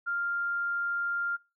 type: tone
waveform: sine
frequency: 1396.9 Hz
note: F6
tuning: in tune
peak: -28 dBFS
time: 0.06-1.37 s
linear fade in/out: 20 ms
effects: noise-tail reverb RT60 0.3 s tail -23 dB re dry